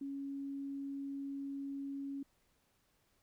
sine tone, 277.2 Hz, C#4, in tune, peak -39 dBFS, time 0.01-2.23 s, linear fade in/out 5 ms, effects pink hiss -75 dBFS RMS until 3.22 s

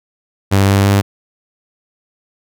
sawtooth tone with pitch steps, 98.1 / 99.01 / 99.93 Hz, G2 / G2 / G2, +2 / +18 / +34 cents, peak -5 dBFS, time 0.51-1.02 s, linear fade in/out 20 ms, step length 170 ms, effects none

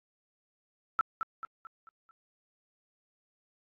sine tone with echo, 1326 Hz, E6, 10 cents sharp, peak -22 dBFS, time 0.99-1.01 s, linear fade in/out 0 ms, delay 220 ms, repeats 5, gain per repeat -7 dB, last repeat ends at 2.11 s, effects AAC 64 kbps

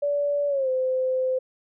sine tone with pitch glide, 576 to 516.1 Hz, D5 to C5, -34 to -24 cents, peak -21 dBFS, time 0.02-1.39 s, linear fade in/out 10 ms, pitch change -190 cents, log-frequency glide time 0.48-0.69 s, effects none

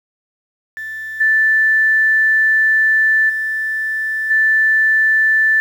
sine tone with level steps, 1760 Hz, A6, in tune, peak -24 / -10 / -17 / -10 dBFS, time 0.77-5.6 s, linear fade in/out 0 ms, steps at 1.2 / 3.29 / 4.3 s, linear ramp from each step 10 ms, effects 7-bit

